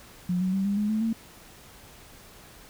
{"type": "tone with pitch steps", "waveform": "sine", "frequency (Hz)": [178.9, 185.96, 193.3, 200.9, 208.9, 217.1, 225.7], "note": ["F3", "F#3", "G3", "G3", "G#3", "A3", "A3"], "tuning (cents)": [42, 9, -24, 43, 10, -23, 44], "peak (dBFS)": -23, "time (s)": [0.29, 1.13], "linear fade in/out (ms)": 5, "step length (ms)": 120, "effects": ["pink hiss -50 dBFS RMS until 2.69 s"]}